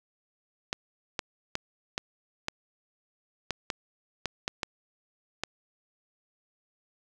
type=clicks; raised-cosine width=0.2 ms; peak=-12 dBFS; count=11; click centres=0.729 / 1.192 / 1.554 / 1.979 / 2.484 / 3.507 / 3.702 / 4.257 / 4.479 / 4.632 / 5.436 s; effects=none